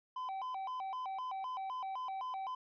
triangle tone with vibrato, 885 Hz, A5, 10 cents sharp, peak -36 dBFS, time 0.16-2.55 s, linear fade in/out 5 ms, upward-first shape square, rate 3.9 Hz, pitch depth 240 cents each way, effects resampled to 11025 Hz

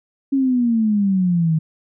sine exponential sweep, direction down, 277.2 to 155.5 Hz, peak -14 dBFS, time 0.32-1.59 s, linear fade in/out 10 ms, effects none

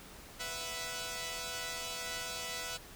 5% pulse chord, B suspended fourth, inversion none, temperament equal, 493.9 / 659.3 / 740 Hz, B4 / E5 / F#5, 0 / 0 / 0 cents, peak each -31 / -30 / -34 dBFS, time 0.39-2.78 s, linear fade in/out 20 ms, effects pink hiss -52 dBFS RMS until 2.95 s

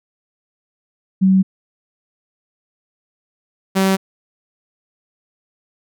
sine / sawtooth tone pair in turn, 189.9 / 191.77 Hz, F#3 / G3, +45 / -38 cents, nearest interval unison, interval 17 cents, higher second, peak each -9 dBFS, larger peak neither, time 1.21-1.43 / 3.75-3.97 s, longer neither, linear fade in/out 20 ms, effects none

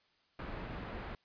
pink low-pass noise, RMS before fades -43 dBFS, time 0.39-1.15 s, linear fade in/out 2 ms, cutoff 2000 Hz, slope 12 dB/octave, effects white hiss -72 dBFS RMS until 1.24 s + resampled to 11025 Hz

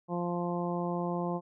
harmonic tone, 174.61 Hz, F3, in tune, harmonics 1 / 2 / 3 / 4 / 5 / 6, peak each -33 / -36 / -38 / -39 / -40 / -41 dBFS, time 0.08-1.41 s, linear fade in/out 50 ms, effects none

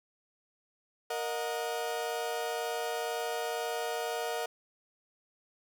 35% pulse chord, D# minor, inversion second, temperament equal with one note detuned, 466.2 / 622.3 / 724.3 Hz, A#4 / D#5 / F#5, 0 / 0 / -37 cents, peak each -34 / -37 / -35 dBFS, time 1.1-4.46 s, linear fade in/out 5 ms, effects none

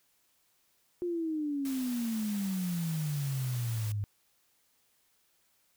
sine exponential sweep, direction down, 357.2 to 100.4 Hz, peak -30 dBFS, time 1.02-4.04 s, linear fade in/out 0 ms
white noise, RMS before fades -45 dBFS, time 1.65-3.92 s, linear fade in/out 2 ms
effects white hiss -71 dBFS RMS until 5.76 s

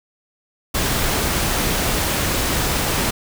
pink noise, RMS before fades -20 dBFS, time 0.74-3.11 s, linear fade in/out 10 ms, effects none

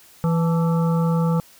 harmonic tone with a mistuned harmonic, 165.6 Hz, E3, 8 cents sharp, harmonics 1 / 3 / 5 / 7 / 8, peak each -17 / -27 / -31 / -34 / -35 dBFS, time 0.24-1.4 s, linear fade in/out 0 ms, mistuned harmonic 5, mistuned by +92 cents, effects white hiss -50 dBFS RMS until 1.59 s

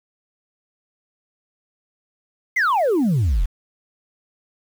sine exponential sweep, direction down, 2160 to 35.38 Hz, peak -13 dBFS, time 2.56-3.46 s, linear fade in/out 10 ms, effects tanh soft clip ceiling -14 dBFS + 7-bit

